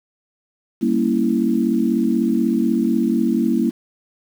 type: chord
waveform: sine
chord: G diminished seventh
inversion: none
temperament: equal with one note detuned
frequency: 196.91 / 233.1 / 277.2 / 329.6 Hz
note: G3 / Bb3 / Db4 / Fb4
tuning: +8 / 0 / 0 / 0 cents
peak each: -23 / -18 / -23 / -21 dBFS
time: 0.81-3.71 s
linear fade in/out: 20 ms
effects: 7-bit